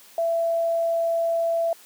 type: tone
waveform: sine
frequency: 668 Hz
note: E5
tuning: 23 cents sharp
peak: -20 dBFS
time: 0.18-1.73 s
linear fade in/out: 2 ms
effects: white hiss -50 dBFS RMS until 1.85 s + high-pass 200 Hz 12 dB/octave